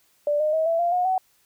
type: tone with pitch steps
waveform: sine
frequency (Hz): 587.3 / 611.9 / 637.5 / 664.2 / 692 / 721 / 751.1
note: D5 / D#5 / D#5 / E5 / F5 / F#5 / F#5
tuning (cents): 0 / -29 / +42 / +13 / -16 / -45 / +26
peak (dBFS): -19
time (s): 0.27-1.18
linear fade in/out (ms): 2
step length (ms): 130
effects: white hiss -63 dBFS RMS until 1.45 s